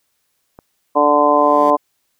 click, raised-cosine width 1 ms, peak -23 dBFS, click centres 0.589 s
harmonic tone, 146.83 Hz, D3, in tune, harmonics 2 / 3 / 4 / 5 / 6 / 7, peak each -19 / -20 / -15 / -18 / -20 / -14 dBFS, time 0.95-1.77 s, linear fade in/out 20 ms
15% pulse tone with exponential growth, 200.3 Hz, G3, 38 cents sharp, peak -22 dBFS, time 0.96-1.7 s, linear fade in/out 0 ms, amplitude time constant 160 ms
effects white hiss -67 dBFS RMS until 2.19 s

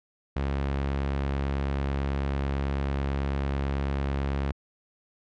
sawtooth tone, 69.1 Hz, C#2, 5 cents flat, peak -22 dBFS, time 0.36-4.52 s, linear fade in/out 5 ms, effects low-pass 3000 Hz 12 dB/octave

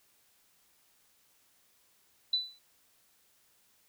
sine tone with exponential decay, 3983 Hz, B7, 14 cents sharp, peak -23 dBFS, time 2.33-2.59 s, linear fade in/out 5 ms, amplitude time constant 56 ms, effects white hiss -68 dBFS RMS until 3.88 s

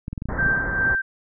clicks, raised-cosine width 5 ms, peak -17 dBFS, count 12, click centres 0.081 / 0.13 / 0.178 / 0.221 / 0.256 / 0.288 / 0.323 / 0.355 / 0.397 / 0.428 / 0.464 / 0.517 s
pink low-pass noise, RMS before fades -29 dBFS, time 0.29-0.95 s, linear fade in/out 0 ms, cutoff 1900 Hz, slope 96 dB/octave
sine tone with tremolo, 1568 Hz, G6, in tune, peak -17 dBFS, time 0.38-1.02 s, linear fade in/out 10 ms, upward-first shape sine, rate 2.5 Hz, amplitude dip 65%
effects none

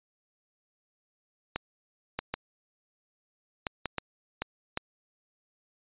clicks, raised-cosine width 0.3 ms, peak -14 dBFS, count 8, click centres 1.56 / 2.19 / 2.34 / 3.668 / 3.857 / 3.983 / 4.42 / 4.774 s, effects resampled to 8000 Hz

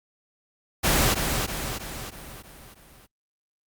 pink noise with echo, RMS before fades -21 dBFS, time 0.83-1.15 s, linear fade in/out 20 ms, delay 320 ms, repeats 6, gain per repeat -5 dB, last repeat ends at 3.07 s, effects Opus 48 kbps

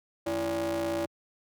45% pulse ring-modulated tone, 121.9 Hz, B2, 22 cents flat, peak -25 dBFS, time 0.26-1.06 s, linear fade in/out 10 ms, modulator 455 Hz, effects high-pass 80 Hz 12 dB/octave

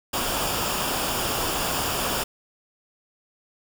pink noise with comb filter, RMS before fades -26 dBFS, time 0.13-2.24 s, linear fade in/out 10 ms, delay 0.49 ms, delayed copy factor -0.55, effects none

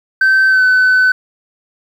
sine tone with pitch glide, 1546 to 1510.7 Hz, G6 to F#6, -24 to +36 cents, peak -5 dBFS, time 0.21-1.12 s, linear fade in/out 5 ms, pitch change -40 cents, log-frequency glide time 0.48-0.63 s, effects tanh soft clip ceiling -6 dBFS + 7-bit

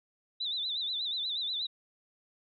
sine tone with vibrato, 3749 Hz, A#7, 9 cents sharp, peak -31 dBFS, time 0.4-1.67 s, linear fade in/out 10 ms, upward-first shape sine, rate 8.3 Hz, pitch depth 130 cents each way, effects none

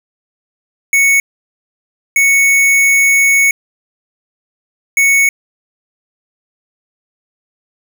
square tone bursts at uneven times, 2217 Hz, C#7, in tune, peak -8 dBFS, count 3, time 0.93-1.2 / 2.16-3.51 / 4.97-5.29 s, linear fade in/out 2 ms, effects none

